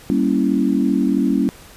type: chord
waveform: sine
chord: G diminished seventh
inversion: none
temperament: equal with one note detuned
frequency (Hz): 196 / 234.2 / 277.2 / 329.6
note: G3 / Bb3 / Db4 / Fb4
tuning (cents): 0 / +8 / 0 / 0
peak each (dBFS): -20 / -20 / -18 / -23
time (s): 0.1-1.49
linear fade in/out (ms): 0
effects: pink hiss -43 dBFS RMS until 1.76 s + resampled to 32000 Hz